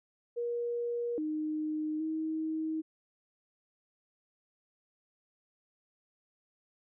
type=tone with pitch steps; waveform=sine; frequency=475.7 / 308.1 / 316.4 Hz; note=A#4 / D#4 / D#4; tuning=+35 / -17 / +29 cents; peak=-31 dBFS; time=0.36-2.82 s; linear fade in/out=20 ms; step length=820 ms; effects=none